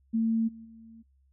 sine tone with level steps, 225.5 Hz, A3, 43 cents sharp, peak -23 / -43 / -47 dBFS, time 0.13-1.03 s, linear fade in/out 20 ms, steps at 0.47 / 0.64 s, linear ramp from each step 20 ms, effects noise-tail reverb RT60 0.1 s tail -24 dB re dry + added 67 Hz sine -62 dBFS peak until 1.32 s

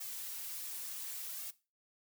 blue noise with flanger, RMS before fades -43 dBFS, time 0-1.51 s, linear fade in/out 10 ms, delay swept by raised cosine 2 to 7.4 ms, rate 0.69 Hz, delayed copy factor -0.9, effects noise-tail reverb RT60 0.3 s tail -18 dB re dry

